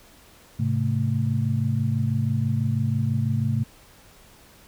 sine tone cluster, 107.3 / 133.4 / 221.1 Hz, A2 / C3 / A3, -43 / +34 / +9 cents, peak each -24 / -24 / -28 dBFS, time 0.59-3.64 s, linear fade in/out 10 ms, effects pink hiss -52 dBFS RMS until 4.67 s

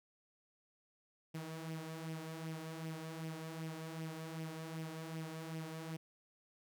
sawtooth tone with flanger, 160.6 Hz, E3, 45 cents flat, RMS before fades -45 dBFS, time 1.34-5.97 s, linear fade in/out 10 ms, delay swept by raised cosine 0.35 to 4.55 ms, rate 2.6 Hz, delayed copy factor +0.55, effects none

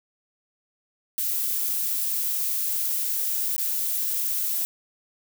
violet noise with dropouts, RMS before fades -26 dBFS, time 1.18-4.65 s, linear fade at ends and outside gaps 0 ms, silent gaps 3.564-3.581 s, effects none

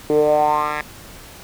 10% pulse tone with band-pass filter sweep, 150 Hz, D3, 37 cents sharp, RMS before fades -17 dBFS, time 0.1-0.81 s, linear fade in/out 0 ms, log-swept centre 380 to 1700 Hz, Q 5.3, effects pink hiss -40 dBFS RMS until 1.43 s

